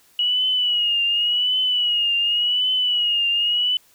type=tone with vibrato; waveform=sine; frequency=2911 Hz; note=F#7; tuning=29 cents flat; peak=-17 dBFS; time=0.19-3.77 s; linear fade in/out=2 ms; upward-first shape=triangle; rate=0.89 Hz; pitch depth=77 cents each way; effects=white hiss -56 dBFS RMS until 3.94 s